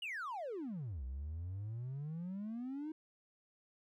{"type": "exponential two-way sweep", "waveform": "triangle", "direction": "down then up", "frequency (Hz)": [2980, 61.74, 319.4], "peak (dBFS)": -37, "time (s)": [0.02, 2.92], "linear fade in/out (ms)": 5, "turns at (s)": 1.04, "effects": ["tanh soft clip ceiling -35 dBFS"]}